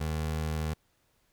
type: tone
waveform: 25% pulse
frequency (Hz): 78.1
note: D#2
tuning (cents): +7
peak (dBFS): -26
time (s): 0-0.74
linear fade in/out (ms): 10
effects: pink hiss -71 dBFS RMS until 1.32 s